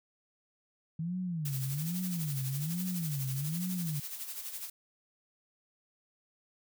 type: tone with vibrato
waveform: sine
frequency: 156 Hz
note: D#3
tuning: 5 cents sharp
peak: -32 dBFS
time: 0.99-4 s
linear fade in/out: 5 ms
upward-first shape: sine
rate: 1.2 Hz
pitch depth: 290 cents each way
type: noise with tremolo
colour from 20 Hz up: blue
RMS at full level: -39 dBFS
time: 1.45-4.7 s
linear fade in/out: 5 ms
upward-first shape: sine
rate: 12 Hz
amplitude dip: 55%
effects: none